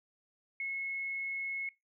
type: tone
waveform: sine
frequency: 2181 Hz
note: C#7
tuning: 29 cents flat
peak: -34 dBFS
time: 0.6-1.69 s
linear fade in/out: 2 ms
effects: noise-tail reverb RT60 0.2 s tail -21 dB re dry